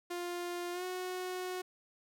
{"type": "tone with pitch glide", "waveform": "sawtooth", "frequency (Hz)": [351, 366.5], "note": ["F4", "F#4"], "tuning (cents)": [9, -16], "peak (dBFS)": -33, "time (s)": [0.1, 1.62], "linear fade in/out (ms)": 10, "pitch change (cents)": 75, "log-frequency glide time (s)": [0.72, 0.84], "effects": []}